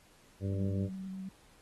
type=harmonic tone; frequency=98 Hz; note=G2; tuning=in tune; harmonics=1 / 2 / 3 / 4 / 5 / 6; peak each=-32 / -38 / -42 / -44 / -46 / -48 dBFS; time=0.4-0.9 s; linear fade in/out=50 ms
type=tone with vibrato; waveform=sine; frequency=190 Hz; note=F#3; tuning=46 cents sharp; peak=-38 dBFS; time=0.54-1.29 s; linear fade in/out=5 ms; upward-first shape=sine; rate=10 Hz; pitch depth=17 cents each way
effects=pink hiss -63 dBFS RMS until 1.61 s + AAC 32 kbps